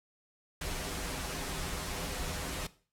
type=noise with comb filter; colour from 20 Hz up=pink; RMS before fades=-37 dBFS; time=0.61-2.67 s; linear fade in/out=5 ms; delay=9 ms; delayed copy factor=-0.7; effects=noise-tail reverb RT60 0.4 s tail -17 dB re dry + low-pass 12000 Hz 12 dB/octave